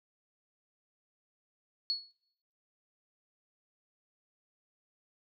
sine tone with exponential decay, 4371 Hz, C#8, 25 cents flat, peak -26 dBFS, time 1.9-2.11 s, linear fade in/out 0 ms, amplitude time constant 45 ms, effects noise-tail reverb RT60 0.8 s tail -26 dB re dry

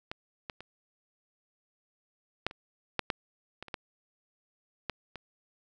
clicks, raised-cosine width 0.3 ms, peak -20 / -21 / -28 / -12 / -29 / -11 / -12 / -24 / -30 / -18 / -16 / -25 dBFS, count 12, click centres 0.115 / 0.498 / 0.606 / 2.466 / 2.511 / 2.993 / 3.102 / 3.626 / 3.683 / 3.742 / 4.897 / 5.157 s, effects none

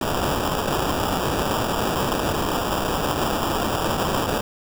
blue noise with sample-and-hold, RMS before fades -23 dBFS, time 0.01-4.41 s, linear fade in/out 5 ms, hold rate 2100 Hz, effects none

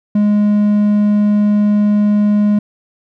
triangle tone with hard clipping, 207.7 Hz, G#3, in tune, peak -10 dBFS, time 0.15-2.59 s, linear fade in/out 5 ms, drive 6 dB, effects none

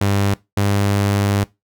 sawtooth tone pair in turn, 100 / 100.7 Hz, G2 / G2, +35 / +47 cents, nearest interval unison, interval 12 cents, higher second, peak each -11 dBFS, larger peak neither, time 0.01-0.34 / 0.57-1.44 s, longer second, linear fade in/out 5 ms, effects noise-tail reverb RT60 0.2 s tail -20 dB re dry

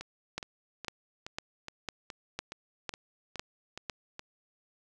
two click trains, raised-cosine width 0.2 ms, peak -23 / -17 dBFS, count 11 / 8, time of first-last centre 0.01-4.194 / 0.38-3.898 s, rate 2.39 / 1.99 Hz, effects none

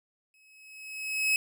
40% pulse tone with exponential growth, 2565 Hz, E7, 48 cents flat, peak -20 dBFS, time 0.34-1.36 s, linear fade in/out 1 ms, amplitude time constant 220 ms, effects none

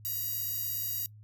10% pulse tone with high-pass filter, 957 Hz, A#5, 45 cents sharp, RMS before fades -34 dBFS, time 0.05-1.06 s, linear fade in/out 0 ms, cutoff 12000 Hz, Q 0.83, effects noise-tail reverb RT60 0.1 s tail -24 dB re dry + added 106 Hz sine -49 dBFS peak until 1.23 s

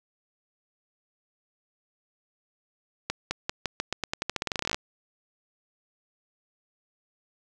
accelerating click train, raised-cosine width 0.2 ms, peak -10 dBFS, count 23, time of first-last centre 3.1-4.745 s, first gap 210 ms, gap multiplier 0.88, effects none

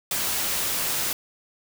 white noise, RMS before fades -26 dBFS, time 0.11-1.13 s, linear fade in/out 2 ms, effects none

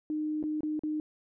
sine tone with dropouts, 305.9 Hz, D#4, 29 cents flat, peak -29 dBFS, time 0.1-1 s, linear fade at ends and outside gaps 1 ms, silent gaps 0.428-0.438 / 0.607-0.632 / 0.793-0.835 s, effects none

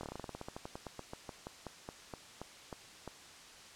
slowing click train, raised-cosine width 1 ms, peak -28 dBFS, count 26, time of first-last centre 0.01-3.077 s, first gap 23 ms, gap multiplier 1.12, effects white hiss -54 dBFS RMS until 3.75 s + low-pass 7000 Hz 12 dB/octave

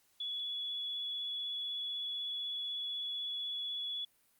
sine tone with vibrato, 3400 Hz, G#7, 40 cents sharp, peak -36 dBFS, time 0.2-4.05 s, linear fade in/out 5 ms, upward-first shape sine, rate 16 Hz, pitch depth 15 cents each way, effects white hiss -71 dBFS RMS until 4.39 s + Opus 48 kbps

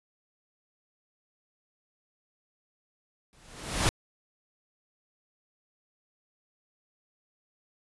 pink noise with exponential growth, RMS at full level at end -22 dBFS, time 3.33-3.89 s, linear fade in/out 0 ms, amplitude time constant 120 ms, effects resampled to 24000 Hz

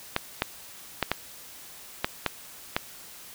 clicks, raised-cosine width 0.3 ms, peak -7 dBFS, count 7, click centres 0.164 / 0.421 / 1.027 / 1.116 / 2.045 / 2.263 / 2.765 s, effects white hiss -46 dBFS RMS until 3.34 s

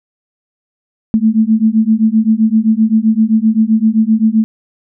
sine beating tone pair, 216.4 / 224.1 Hz, A3 / A3, -29 / +32 cents, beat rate 7.7 Hz, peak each -11 dBFS, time 1.14-4.44 s, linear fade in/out 0 ms, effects none

